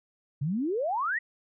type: exponential sweep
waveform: sine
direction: up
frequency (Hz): 130.81 to 1992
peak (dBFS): -26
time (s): 0.41-1.19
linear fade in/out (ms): 10
effects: none